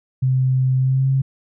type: tone with pitch glide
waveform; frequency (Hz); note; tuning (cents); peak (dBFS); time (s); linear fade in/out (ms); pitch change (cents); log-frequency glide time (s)
sine; 130 to 134.2; C3 to C3; -11 to +44; -14; 0.22-1.22; 10; +55; 0.78-1.09
effects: none